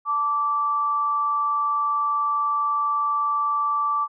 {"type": "tone pair together", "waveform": "sine", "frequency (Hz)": [880, 1164.1], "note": ["A5", "D6"], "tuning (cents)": [0, -16], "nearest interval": "perfect fourth", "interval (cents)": 484, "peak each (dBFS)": [-31, -20], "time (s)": [0.05, 4.08], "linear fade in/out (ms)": 50, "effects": []}